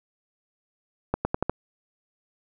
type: accelerating click train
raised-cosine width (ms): 1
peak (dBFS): -9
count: 5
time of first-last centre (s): 1.14-1.496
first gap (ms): 110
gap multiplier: 0.86
effects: none